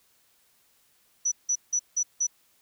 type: tone bursts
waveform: sine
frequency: 5920 Hz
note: F#8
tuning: in tune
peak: -22 dBFS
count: 5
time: 1.25-2.27 s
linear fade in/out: 10 ms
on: 68 ms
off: 170 ms
effects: white hiss -65 dBFS RMS until 2.61 s